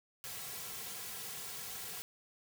white noise with comb filter, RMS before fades -44 dBFS, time 0.24-2.02 s, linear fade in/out 0 ms, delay 3.3 ms, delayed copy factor -0.8, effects none

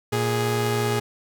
sawtooth tone pair together, 116.43 / 415.3 Hz, A#2 / G#4, -2 / 0 cents, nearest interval octave + minor seventh, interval 2202 cents, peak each -20 dBFS, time 0.12-1 s, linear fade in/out 10 ms, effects none

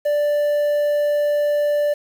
triangle tone with quantisation, 587.3 Hz, D5, in tune, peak -14 dBFS, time 0.05-1.94 s, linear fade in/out 10 ms, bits 7, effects none

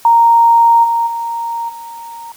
sine tone with level steps, 929 Hz, A#5, 6 cents flat, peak -5 / -11 / -17 / -27 dBFS, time 0.05-2.32 s, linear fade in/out 2 ms, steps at 0.83 / 1.06 / 1.68 s, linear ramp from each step 20 ms, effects white hiss -42 dBFS RMS until 2.36 s

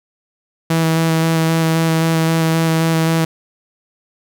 sawtooth tone with vibrato, 162.6 Hz, E3, 23 cents flat, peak -9 dBFS, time 0.7-3.25 s, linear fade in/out 5 ms, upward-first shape square, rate 3.8 Hz, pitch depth 10 cents each way, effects none

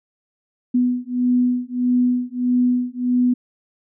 sine beating tone pair, 246.9 / 248.5 Hz, B3 / B3, 0 / +11 cents, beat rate 1.6 Hz, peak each -19 dBFS, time 0.74-3.34 s, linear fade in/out 10 ms, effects none

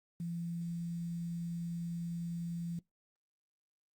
sine tone with quantisation, 170 Hz, F3, 46 cents flat, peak -36 dBFS, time 0.2-2.79 s, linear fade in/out 2 ms, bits 10, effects noise-tail reverb RT60 0.2 s tail -25 dB re dry + Opus 32 kbps

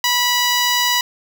10% pulse tone, 979 Hz, B5, 15 cents flat, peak -6 dBFS, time 0.04-1.01 s, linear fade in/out 2 ms, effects none

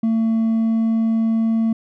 sine tone with hard clipping, 224.9 Hz, A3, 38 cents sharp, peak -16 dBFS, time 0.03-1.73 s, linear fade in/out 5 ms, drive 2 dB, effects none

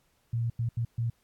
sine tone bursts at uneven times, 116.54 Hz, A#2, in tune, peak -26 dBFS, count 4, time 0.33-0.5 / 0.59-0.69 / 0.77-0.85 / 0.98-1.1 s, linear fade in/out 5 ms, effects pink hiss -70 dBFS RMS until 1.23 s + AAC 64 kbps

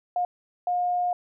sine tone bursts at uneven times, 714 Hz, F5, 38 cents sharp, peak -22 dBFS, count 2, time 0.16-0.25 / 0.67-1.13 s, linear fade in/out 2 ms, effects none

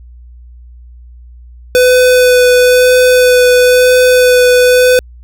square tone with vibrato, 500 Hz, B4, 21 cents sharp, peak -5 dBFS, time 1.75-4.99 s, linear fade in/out 0 ms, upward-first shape sine, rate 1 Hz, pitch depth 11 cents each way, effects added 60 Hz sine -32 dBFS peak until 5.23 s

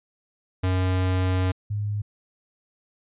square / sine tone pair in turn, 92.5 / 103.83 Hz, F#2 / G#2, 0 / 0 cents, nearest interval major second, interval 200 cents, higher second, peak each -21 / -24 dBFS, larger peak first, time 0.63-1.52 / 1.7-2.02 s, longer first, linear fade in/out 10 ms, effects resampled to 8000 Hz

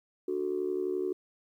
sine tone with amplitude modulation, 370 Hz, F#4, in tune, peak -24 dBFS, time 0.28-1.13 s, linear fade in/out 5 ms, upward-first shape sine, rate 71.7 Hz, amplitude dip 90%, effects tanh soft clip ceiling -21 dBFS + 11-bit

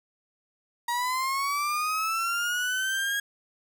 35% pulse linear sweep, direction up, 946 to 1647 Hz, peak -24 dBFS, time 0.88-3.2 s, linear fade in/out 5 ms, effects none

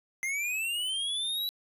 square linear sweep, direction up, 2074 to 3951 Hz, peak -30 dBFS, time 0.23-1.49 s, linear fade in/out 0 ms, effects resampled to 32000 Hz + 12-bit

